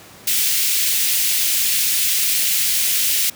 white high-pass noise, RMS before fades -18 dBFS, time 0.27-3.3 s, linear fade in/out 5 ms, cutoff 2100 Hz, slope 24 dB/octave, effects pink hiss -42 dBFS RMS until 3.35 s + high-pass 100 Hz 12 dB/octave

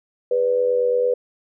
sine tone with amplitude modulation, 493.9 Hz, B4, in tune, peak -13 dBFS, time 0.31-1.14 s, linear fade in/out 5 ms, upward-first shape sine, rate 88.9 Hz, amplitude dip 65%, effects none

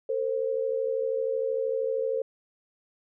sine tone pair together, 453.1 / 526 Hz, A#4 / C5, -49 / +9 cents, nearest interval minor third, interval 258 cents, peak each -28 dBFS, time 0.09-2.22 s, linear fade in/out 5 ms, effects none

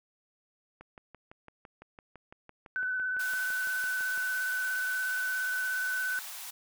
click train, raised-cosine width 0.5 ms, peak -33 dBFS, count 21, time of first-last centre 0.81-4.177 s, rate 5.94 Hz
sine tone with vibrato, 1507 Hz, F#6, 31 cents sharp, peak -29 dBFS, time 2.76-6.19 s, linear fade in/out 0 ms, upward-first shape square, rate 17 Hz, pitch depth 16 cents each way
white high-pass noise, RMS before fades -42 dBFS, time 3.19-6.51 s, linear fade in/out 10 ms, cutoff 640 Hz, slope 48 dB/octave
effects none

